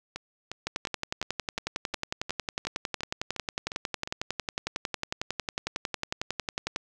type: two click trains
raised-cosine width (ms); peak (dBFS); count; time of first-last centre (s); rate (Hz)
0.2; -18 / -12; 12 / 68; 0.16-4.075 / 0.67-6.761; 2.81 / 11
effects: none